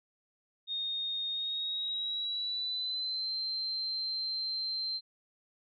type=tone with pitch glide; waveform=sine; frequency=3698 to 4127 Hz; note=A#7 to C8; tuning=-15 to -25 cents; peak=-32 dBFS; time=0.67-5.01 s; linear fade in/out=50 ms; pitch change=+190 cents; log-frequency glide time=1.3-3.33 s; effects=none